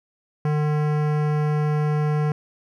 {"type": "tone with hard clipping", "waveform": "sine", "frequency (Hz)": 150.5, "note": "D3", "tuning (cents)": 43, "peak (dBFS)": -21, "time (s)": [0.45, 2.32], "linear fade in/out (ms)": 2, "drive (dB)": 18, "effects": []}